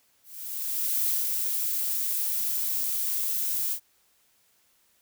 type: noise with ADSR envelope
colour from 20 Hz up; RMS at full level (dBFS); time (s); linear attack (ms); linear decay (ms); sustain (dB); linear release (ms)
violet; -25; 0.23-3.8; 850; 160; -3; 79
effects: white hiss -66 dBFS RMS until 5.01 s